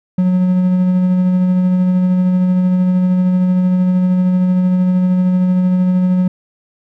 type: tone with tremolo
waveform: triangle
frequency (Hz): 182.7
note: F#3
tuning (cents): -22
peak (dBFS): -7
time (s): 0.18-6.28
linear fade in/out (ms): 5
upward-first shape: sine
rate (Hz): 13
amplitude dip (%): 25
effects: none